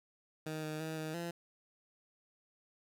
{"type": "tone with pitch steps", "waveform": "15% pulse", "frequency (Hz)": [156.2, 154.5, 159, 156.7, 170.7], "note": ["D#3", "D#3", "D#3", "D#3", "F3"], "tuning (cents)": [7, -12, 38, 13, -39], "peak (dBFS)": -32, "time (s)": [0.46, 1.31], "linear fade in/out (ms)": 5, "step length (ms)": 170, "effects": []}